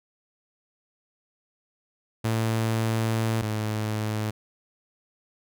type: tone pair in turn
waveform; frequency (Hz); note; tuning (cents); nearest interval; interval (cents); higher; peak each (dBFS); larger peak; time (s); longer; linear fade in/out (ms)
sawtooth; 112.5 / 107.79; A2 / A2; +39 / -35; minor second; 74; first; -19 / -22; first; 2.24-3.42 / 3.42-4.31; first; 10
effects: none